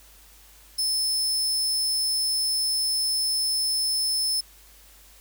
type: tone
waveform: sawtooth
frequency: 5250 Hz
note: E8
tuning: 8 cents flat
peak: -20 dBFS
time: 0.78-4.41 s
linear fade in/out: 10 ms
effects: added 50 Hz sine -54 dBFS peak until 5.2 s + white hiss -53 dBFS RMS until 5.2 s